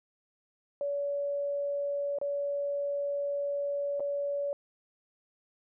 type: tone with dropouts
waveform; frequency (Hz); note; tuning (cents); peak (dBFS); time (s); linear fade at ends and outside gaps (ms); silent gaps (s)
sine; 569; C#5; +45; -29; 0.81-4.53; 1; 2.186-2.214 / 3.997-4.004
effects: none